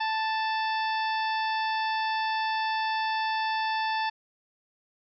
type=harmonic tone with a mistuned harmonic; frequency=880 Hz; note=A5; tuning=in tune; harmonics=1 / 2 / 3 / 4 / 5 / 6; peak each=-27 / -33 / -37 / -39 / -41 / -43 dBFS; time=0-4.1 s; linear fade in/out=10 ms; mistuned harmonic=5; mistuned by=+48 cents; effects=none